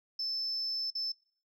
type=tone with dropouts; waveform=sine; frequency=5274 Hz; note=E8; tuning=in tune; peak=-31 dBFS; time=0.19-1.12 s; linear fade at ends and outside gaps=5 ms; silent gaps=0.904-0.951 s; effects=noise-tail reverb RT60 0.5 s tail -23 dB re dry + tanh soft clip ceiling -28 dBFS